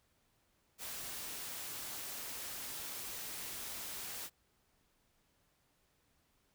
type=noise; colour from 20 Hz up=white; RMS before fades=-44 dBFS; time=0.78-4.3 s; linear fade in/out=50 ms; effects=pink hiss -75 dBFS RMS until 6.54 s